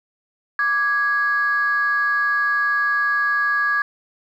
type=tone pair together; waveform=sine; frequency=1171.3 / 1661.2 Hz; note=D6 / G#6; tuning=-5 / 0 cents; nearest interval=tritone; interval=605 cents; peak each=-21 / -17 dBFS; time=0.59-3.82 s; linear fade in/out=2 ms; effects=tanh soft clip ceiling -11 dBFS + 9-bit